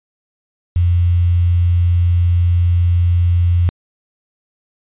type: tone with quantisation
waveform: sine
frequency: 87.31 Hz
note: F2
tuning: in tune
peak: -10 dBFS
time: 0.76-3.69 s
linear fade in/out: 0 ms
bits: 6
effects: resampled to 8000 Hz